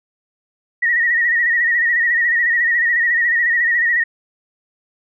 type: tone with vibrato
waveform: sine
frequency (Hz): 1888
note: A#6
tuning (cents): +22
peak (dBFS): -13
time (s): 0.82-4.04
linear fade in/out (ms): 10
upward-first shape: sine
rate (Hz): 14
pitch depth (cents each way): 62
effects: none